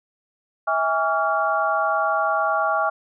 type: tone cluster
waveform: sine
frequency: 648 / 818 / 1138 / 1389 Hz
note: E5 / G#5 / C#6 / F6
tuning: -30 / -26 / +45 / -10 cents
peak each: -24 dBFS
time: 0.67-2.9 s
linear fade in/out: 10 ms
effects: none